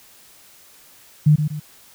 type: tone with echo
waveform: sine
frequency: 150.9 Hz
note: D3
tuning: 47 cents sharp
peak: -9 dBFS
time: 1.26-1.36 s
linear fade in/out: 10 ms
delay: 120 ms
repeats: 2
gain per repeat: -8 dB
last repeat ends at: 1.6 s
effects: white hiss -49 dBFS RMS until 1.94 s